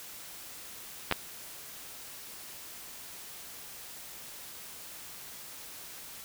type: clicks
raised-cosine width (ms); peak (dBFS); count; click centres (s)
0.3; -10; 2; 1.113 / 1.124
effects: white hiss -46 dBFS RMS until 6.24 s